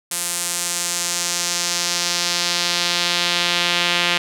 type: tone with band-pass filter sweep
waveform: sawtooth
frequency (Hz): 174.61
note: F3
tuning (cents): 0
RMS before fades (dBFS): -21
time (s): 0.11-4.18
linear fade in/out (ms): 5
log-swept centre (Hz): 9200 to 3000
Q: 1.6
effects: none